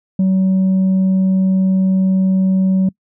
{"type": "tone", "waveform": "sine", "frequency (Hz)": 189.1, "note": "F#3", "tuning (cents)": 38, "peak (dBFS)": -8, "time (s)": [0.19, 2.89], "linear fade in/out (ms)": 5, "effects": ["noise-tail reverb RT60 0.1 s tail -25 dB re dry", "tanh soft clip ceiling -10 dBFS"]}